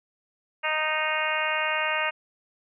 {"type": "harmonic tone", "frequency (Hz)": 310, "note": "D#4", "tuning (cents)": -6, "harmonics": [2, 3, 4, 5, 6, 7, 8, 9], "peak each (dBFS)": [-32, -32, -32, -32, -32, -32, -32, -32], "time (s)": [0.63, 2.11], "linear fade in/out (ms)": 20, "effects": []}